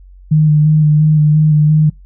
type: tone with vibrato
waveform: sine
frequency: 152.5 Hz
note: D#3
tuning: 34 cents flat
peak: -6 dBFS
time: 0.31-1.9 s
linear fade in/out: 10 ms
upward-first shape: square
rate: 2.9 Hz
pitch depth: 19 cents each way
effects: noise-tail reverb RT60 0.2 s tail -26 dB re dry + added 46 Hz sine -36 dBFS peak until 2.05 s